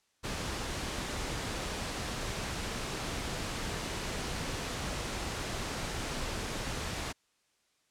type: noise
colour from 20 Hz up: pink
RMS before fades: -36 dBFS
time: 0.23-7.13 s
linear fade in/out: 20 ms
effects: white hiss -73 dBFS RMS until 7.9 s + low-pass 8000 Hz 12 dB/octave